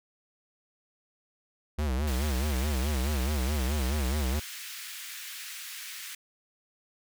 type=tone with vibrato; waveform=square; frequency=69.3 Hz; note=C#2; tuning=in tune; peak=-27 dBFS; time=1.78-4.4 s; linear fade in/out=10 ms; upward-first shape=sine; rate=4.7 Hz; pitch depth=180 cents each way
type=high-pass noise; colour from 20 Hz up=pink; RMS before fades=-41 dBFS; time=2.07-6.15 s; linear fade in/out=5 ms; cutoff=1700 Hz; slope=24 dB/octave
effects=none